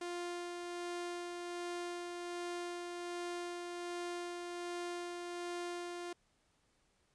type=tone with tremolo; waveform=sawtooth; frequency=350 Hz; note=F4; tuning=4 cents sharp; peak=-35 dBFS; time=0.01-6.13 s; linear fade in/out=5 ms; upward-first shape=sine; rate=1.3 Hz; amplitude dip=30%; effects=pink hiss -75 dBFS RMS until 7.14 s + resampled to 22050 Hz